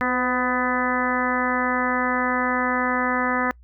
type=harmonic tone with a mistuned harmonic; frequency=250.2 Hz; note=B3; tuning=23 cents sharp; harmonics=1 / 2 / 3 / 4 / 5 / 6 / 7 / 8; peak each=-26 / -29 / -30 / -28 / -27 / -31 / -27 / -31 dBFS; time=0.01-3.51 s; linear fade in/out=0 ms; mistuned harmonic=2; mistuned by=+27 cents; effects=noise-tail reverb RT60 0.1 s tail -26 dB re dry + added 60 Hz sine -46 dBFS peak until 3.63 s